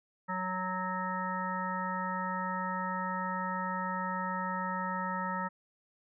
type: harmonic tone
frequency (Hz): 185.3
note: F#3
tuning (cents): +3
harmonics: 1 / 3 / 5 / 7 / 9 / 10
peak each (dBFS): -38 / -43 / -36 / -37 / -49 / -41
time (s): 0.28-5.49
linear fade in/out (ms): 20
effects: none